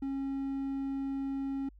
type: tone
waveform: triangle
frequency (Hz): 272.7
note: C#4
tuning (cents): -28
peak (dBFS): -30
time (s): 0.02-1.69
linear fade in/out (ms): 5
effects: added 50 Hz sine -53 dBFS peak until 1.79 s